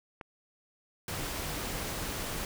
clicks, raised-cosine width 0.5 ms, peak -26 dBFS, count 2, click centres 0.212 / 1.139 s
pink noise, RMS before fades -36 dBFS, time 1.08-2.45 s, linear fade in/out 2 ms
effects none

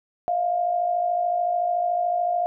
sine tone pair together, 650 / 703.7 Hz, E5 / F5, -24 / +13 cents, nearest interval minor second, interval 137 cents, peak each -28 / -21 dBFS, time 0.28-2.46 s, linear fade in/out 0 ms, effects none

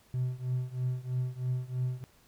triangle tone with tremolo, 126.7 Hz, B2, 45 cents sharp, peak -23 dBFS, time 0.14-2.04 s, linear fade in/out 0 ms, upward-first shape triangle, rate 3.1 Hz, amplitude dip 95%, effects tanh soft clip ceiling -23 dBFS + pink hiss -63 dBFS RMS until 2.27 s

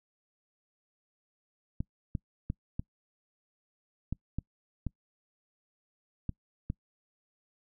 clicks, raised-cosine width 5 ms, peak -20 dBFS, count 9, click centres 1.805 / 2.152 / 2.501 / 2.795 / 4.126 / 4.386 / 4.867 / 6.293 / 6.701 s, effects noise-tail reverb RT60 0.1 s tail -26 dB re dry

